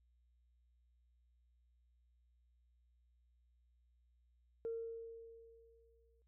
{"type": "tone with exponential decay", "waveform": "sine", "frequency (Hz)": 457.4, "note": "A#4", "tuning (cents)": -33, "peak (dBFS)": -37, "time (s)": [4.65, 6.22], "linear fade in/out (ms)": 0, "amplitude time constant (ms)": 340, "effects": ["tanh soft clip ceiling -33 dBFS", "added 60 Hz sine -70 dBFS peak until 6.27 s"]}